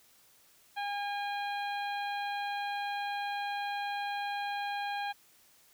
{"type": "harmonic tone", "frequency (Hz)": 812, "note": "G#5", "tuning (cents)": -39, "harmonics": [1, 2, 3, 4, 5], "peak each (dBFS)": [-34, -40, -44, -46, -48], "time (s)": [0.76, 5.13], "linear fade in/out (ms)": 20, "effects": ["white hiss -63 dBFS RMS until 5.73 s"]}